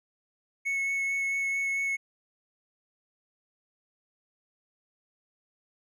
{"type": "tone with vibrato", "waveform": "triangle", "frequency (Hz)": 2200, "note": "C#7", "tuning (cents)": -14, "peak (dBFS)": -25, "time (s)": [0.65, 1.97], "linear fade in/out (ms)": 20, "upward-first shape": "sine", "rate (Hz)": 4.5, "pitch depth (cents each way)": 9, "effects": []}